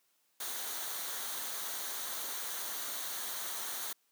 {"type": "noise with comb filter", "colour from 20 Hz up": "white", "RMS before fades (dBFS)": -39, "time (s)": [0.4, 3.93], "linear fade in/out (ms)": 5, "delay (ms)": 0.39, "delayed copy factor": -0.5, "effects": ["white hiss -74 dBFS RMS until 4.11 s", "high-pass 200 Hz 12 dB/octave"]}